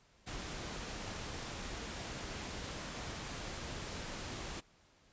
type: noise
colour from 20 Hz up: pink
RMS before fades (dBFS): -43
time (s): 0.26-4.61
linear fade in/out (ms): 20
effects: pink hiss -67 dBFS RMS until 5.12 s + resampled to 16000 Hz